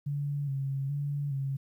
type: tone with vibrato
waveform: sine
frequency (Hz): 140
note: C#3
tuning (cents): +18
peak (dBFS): -29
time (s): 0.06-1.57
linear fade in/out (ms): 10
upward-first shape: square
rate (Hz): 1.2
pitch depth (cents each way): 43
effects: 11-bit

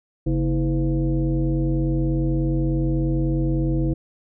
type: tone with frequency modulation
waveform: sine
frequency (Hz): 137.7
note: C#3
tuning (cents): -11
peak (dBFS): -18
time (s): 0.26-3.94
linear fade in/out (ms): 10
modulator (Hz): 186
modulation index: 1.3
effects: none

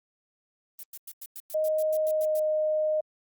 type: noise bursts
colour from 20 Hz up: violet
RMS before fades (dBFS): -40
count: 12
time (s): 0.79-2.394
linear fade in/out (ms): 0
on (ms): 42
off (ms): 100
type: tone with pitch glide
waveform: sine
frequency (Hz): 622.3 to 617.3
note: D#5 to D#5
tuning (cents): 0 to -14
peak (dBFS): -23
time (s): 1.54-3.01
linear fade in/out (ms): 10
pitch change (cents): -14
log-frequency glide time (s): 2.09-2.4
effects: Opus 24 kbps

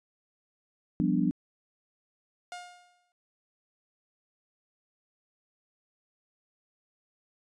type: chord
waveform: sine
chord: G dominant seventh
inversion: third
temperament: equal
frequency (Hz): 174.61 / 196 / 246.9 / 293.7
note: F3 / G3 / B3 / D4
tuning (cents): 0 / 0 / 0 / 0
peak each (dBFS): -29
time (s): 1-1.31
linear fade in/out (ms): 0
type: tone with exponential decay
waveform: sawtooth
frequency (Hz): 712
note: F5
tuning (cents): +33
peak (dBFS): -33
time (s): 2.52-3.12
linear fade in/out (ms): 1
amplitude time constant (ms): 130
effects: resampled to 22050 Hz

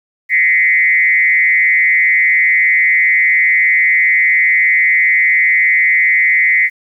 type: tone with frequency modulation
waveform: sine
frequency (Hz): 2046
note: C7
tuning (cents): -39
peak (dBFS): -8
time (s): 0.29-6.7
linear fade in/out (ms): 50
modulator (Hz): 155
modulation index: 1
effects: 8-bit

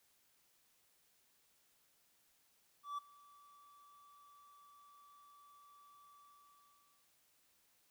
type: tone with ADSR envelope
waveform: triangle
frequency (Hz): 1156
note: D6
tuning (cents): -28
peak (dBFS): -36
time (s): 2.83-7.1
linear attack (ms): 150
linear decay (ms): 11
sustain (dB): -23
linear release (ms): 950
effects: white hiss -74 dBFS RMS until 7.9 s

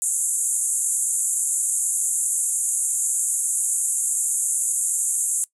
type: band-pass noise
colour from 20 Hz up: pink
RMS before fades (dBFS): -23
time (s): 0.02-5.44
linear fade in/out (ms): 0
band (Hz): 6900 to 11000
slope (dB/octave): 96
effects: noise-tail reverb RT60 0.1 s tail -20 dB re dry

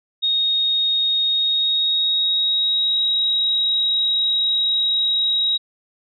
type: tone with pitch glide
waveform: sine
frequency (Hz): 3729 to 3816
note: A#7 to A#7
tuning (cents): 0 to +40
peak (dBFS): -16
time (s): 0.22-5.58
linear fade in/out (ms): 20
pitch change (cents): +40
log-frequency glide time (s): 1.25-3.01
effects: none

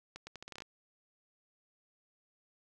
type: accelerating click train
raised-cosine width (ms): 0.2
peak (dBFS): -28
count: 10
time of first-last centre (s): 0.16-0.621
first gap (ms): 110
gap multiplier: 0.79
effects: none

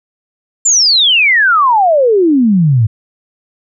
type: exponential sweep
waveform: sine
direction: down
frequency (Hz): 7400 to 103.83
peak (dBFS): -6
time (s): 0.65-2.87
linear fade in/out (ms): 10
effects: none

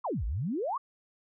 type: exponential two-way sweep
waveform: sine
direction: down then up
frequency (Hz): 1200 to 48.92 to 1200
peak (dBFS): -29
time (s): 0.04-0.78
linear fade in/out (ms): 10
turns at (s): 0.25
effects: none

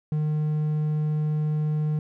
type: tone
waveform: triangle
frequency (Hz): 152.4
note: D#3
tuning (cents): -36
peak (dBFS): -20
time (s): 0.12-1.99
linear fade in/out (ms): 2
effects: none

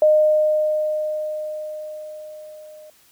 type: tone with level ramp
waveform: sine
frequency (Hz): 613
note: D#5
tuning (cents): -26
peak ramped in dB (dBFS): -10 to -40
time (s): 0.02-2.9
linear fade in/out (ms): 2
effects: white hiss -55 dBFS RMS until 3.11 s

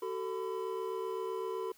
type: tone cluster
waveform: triangle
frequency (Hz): 379.2 / 447 / 1006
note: F#4 / A4 / B5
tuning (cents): +43 / +27 / +32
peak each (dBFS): -36 / -36 / -40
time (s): 0.02-1.72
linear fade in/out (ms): 5
effects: white hiss -63 dBFS RMS until 1.77 s

